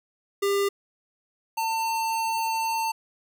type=tone pair in turn; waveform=square; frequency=399.5 / 899.4 Hz; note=G4 / A5; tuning=+33 / +38 cents; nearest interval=octave + major second; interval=1405 cents; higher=second; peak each=-22 / -25 dBFS; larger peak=first; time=0.42-0.69 / 1.57-2.92 s; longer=second; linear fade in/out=10 ms; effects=none